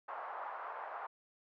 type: band-pass noise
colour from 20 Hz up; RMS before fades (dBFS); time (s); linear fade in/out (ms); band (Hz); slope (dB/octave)
white; -44; 0.08-1.07; 10; 670 to 1200; 24
effects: none